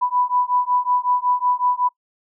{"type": "beating tone pair", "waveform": "sine", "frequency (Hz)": [987.8, 993.2], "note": ["B5", "B5"], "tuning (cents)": [0, 9], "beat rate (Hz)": 5.4, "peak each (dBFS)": -20, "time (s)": [0.01, 1.89], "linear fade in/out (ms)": 20, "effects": ["noise-tail reverb RT60 0.1 s tail -23 dB re dry"]}